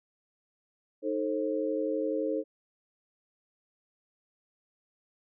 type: chord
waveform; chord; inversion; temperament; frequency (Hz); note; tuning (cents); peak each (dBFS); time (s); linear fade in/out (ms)
sine; A diminished; second; equal with one note detuned; 311.1 / 440 / 531.8; Eb4 / A4 / C5; 0 / 0 / +28; -32; 1.02-2.44; 50
effects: none